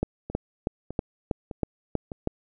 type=two click trains; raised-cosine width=2 ms; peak=-21 / -11 dBFS; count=4 / 8; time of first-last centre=0.3-2.118 / 0.03-2.274 s; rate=1.65 / 3.12 Hz; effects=none